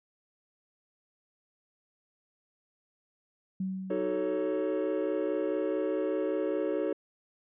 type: tone with exponential decay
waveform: sine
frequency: 189.1 Hz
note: F#3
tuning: 38 cents sharp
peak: -28 dBFS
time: 3.6-4.89 s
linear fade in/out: 5 ms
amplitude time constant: 280 ms
type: chord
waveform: triangle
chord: D# half-diminished seventh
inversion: none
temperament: equal with one note detuned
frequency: 311.1 / 375.2 / 440 / 554.4 Hz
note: D#4 / F#4 / A4 / C#5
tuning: 0 / +24 / 0 / 0 cents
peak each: -31 dBFS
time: 3.9-6.93 s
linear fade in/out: 5 ms
effects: tanh soft clip ceiling -18 dBFS + resampled to 8000 Hz